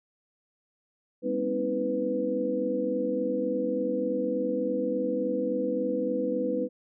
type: tone cluster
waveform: sine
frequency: 201.9 / 245.6 / 269.1 / 317.7 / 496.5 Hz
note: G#3 / B3 / C4 / D#4 / B4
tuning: -49 / -9 / +49 / +36 / +9 cents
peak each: -35 / -34 / -34 / -33 / -28 dBFS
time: 1.22-6.69 s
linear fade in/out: 50 ms
effects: none